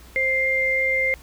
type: tone pair together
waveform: sine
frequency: 525.2 / 2101 Hz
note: C5 / C7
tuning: +6 / +7 cents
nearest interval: 2 octaves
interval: 2401 cents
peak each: -26 / -19 dBFS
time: 0.16-1.14 s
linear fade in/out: 0 ms
effects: added 60 Hz sine -44 dBFS peak until 1.22 s + pink hiss -49 dBFS RMS until 1.22 s